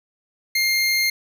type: tone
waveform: 25% pulse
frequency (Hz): 2118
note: C7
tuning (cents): +21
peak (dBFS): -14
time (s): 0.55-1.1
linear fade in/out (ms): 5
effects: none